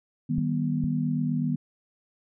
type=chord; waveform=sine; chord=Eb augmented; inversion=none; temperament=just; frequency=155.56 / 194.45 / 243.1 Hz; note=Eb3 / G3 / B3; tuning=0 / -14 / -27 cents; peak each=-27 / -32 / -27 dBFS; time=0.29-1.56 s; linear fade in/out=10 ms
type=clicks; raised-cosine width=5 ms; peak=-18 dBFS; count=2; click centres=0.383 / 0.84 s
effects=none